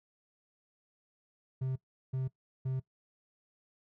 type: tone bursts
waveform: triangle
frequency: 130.81 Hz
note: C3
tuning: in tune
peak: -29 dBFS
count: 3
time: 1.61-2.8 s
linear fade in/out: 10 ms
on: 150 ms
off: 370 ms
effects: noise-tail reverb RT60 0.1 s tail -19 dB re dry